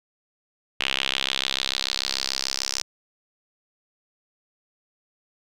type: tone with band-pass filter sweep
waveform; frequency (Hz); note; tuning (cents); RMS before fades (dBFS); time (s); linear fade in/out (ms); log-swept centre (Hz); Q
sawtooth; 66.8; C2; +36; -27; 0.8-2.82; 5; 2900 to 5600; 3.6
effects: none